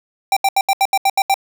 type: tone bursts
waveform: square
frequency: 784 Hz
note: G5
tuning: in tune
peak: -12 dBFS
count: 9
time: 0.32-1.342 s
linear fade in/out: 2 ms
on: 46 ms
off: 76 ms
effects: none